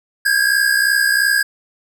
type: tone pair together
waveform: square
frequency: 1598.3 / 1661.2 Hz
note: G6 / G#6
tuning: +33 / 0 cents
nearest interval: minor second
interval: 67 cents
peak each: -17 / -16 dBFS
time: 0.25-1.43 s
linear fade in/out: 10 ms
effects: none